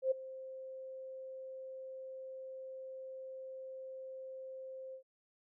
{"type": "tone with ADSR envelope", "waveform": "sine", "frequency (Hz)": 525, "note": "C5", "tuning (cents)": 6, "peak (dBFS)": -26, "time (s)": [0.02, 5.03], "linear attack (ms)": 92, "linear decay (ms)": 11, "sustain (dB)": -18, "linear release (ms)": 91, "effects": []}